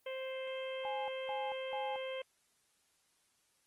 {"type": "harmonic tone", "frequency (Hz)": 525, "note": "C5", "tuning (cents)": 6, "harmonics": [1, 2, 3, 4, 5, 6], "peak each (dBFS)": [-39, -51, -54, -49, -51, -50], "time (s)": [0.06, 2.22], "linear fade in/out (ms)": 5}
{"type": "tone bursts", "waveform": "sine", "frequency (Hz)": 830.6, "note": "G#5", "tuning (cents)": 0, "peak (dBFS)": -38, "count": 3, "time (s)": [0.85, 1.96], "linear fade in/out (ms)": 0, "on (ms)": 230, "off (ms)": 210}
{"effects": ["white hiss -74 dBFS RMS until 3.66 s", "Opus 24 kbps"]}